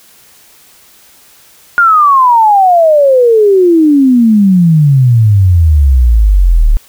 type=exponential sweep; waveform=sine; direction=down; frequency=1431 to 35.29 Hz; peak=-3 dBFS; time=1.78-6.77 s; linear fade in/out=0 ms; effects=white hiss -42 dBFS RMS until 6.88 s